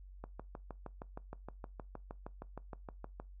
click train, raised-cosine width 1 ms, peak -30 dBFS, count 20, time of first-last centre 0.24-3.2 s, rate 6.42 Hz, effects noise-tail reverb RT60 0.2 s tail -21 dB re dry + added 47 Hz sine -50 dBFS peak until 3.4 s

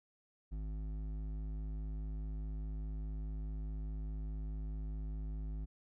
sine tone with hard clipping, 52.4 Hz, G#1, 16 cents sharp, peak -40 dBFS, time 0.51-5.66 s, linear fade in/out 20 ms, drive 10 dB, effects none

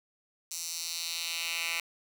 10% pulse tone with high-pass filter sweep, 167.1 Hz, E3, 24 cents sharp, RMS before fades -35 dBFS, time 0.51-1.8 s, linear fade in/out 2 ms, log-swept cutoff 6300 to 2200 Hz, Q 1.8, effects none

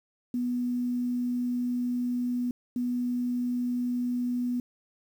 sine tone bursts at uneven times, 245.3 Hz, B3, 12 cents flat, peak -26 dBFS, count 2, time 0.34-2.51 / 2.76-4.6 s, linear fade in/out 2 ms, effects 9-bit

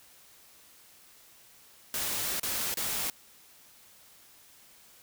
white noise with dropouts, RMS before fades -32 dBFS, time 1.94-3.1 s, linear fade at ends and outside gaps 1 ms, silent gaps 2.397-2.431 / 2.741-2.771 s, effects white hiss -57 dBFS RMS until 5.02 s

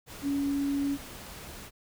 sine tone in noise, 280.9 Hz, C#4, 23 cents sharp, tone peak -26 dBFS, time 0.22-0.98 s, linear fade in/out 50 ms, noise pink, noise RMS -44 dBFS, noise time 0.06-1.71 s, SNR +15 dB, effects none

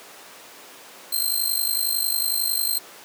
10% pulse tone with amplitude modulation, 4152 Hz, C8, 14 cents flat, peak -11 dBFS, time 1.12-2.79 s, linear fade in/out 10 ms, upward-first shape sine, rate 51 Hz, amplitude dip 75%, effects pink hiss -43 dBFS RMS until 3.04 s + high-pass 400 Hz 12 dB/octave

